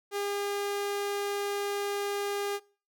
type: tone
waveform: sawtooth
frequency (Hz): 404.6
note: G#4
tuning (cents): -45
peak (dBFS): -26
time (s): 0.11-2.6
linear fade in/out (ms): 50
effects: noise-tail reverb RT60 0.4 s tail -23 dB re dry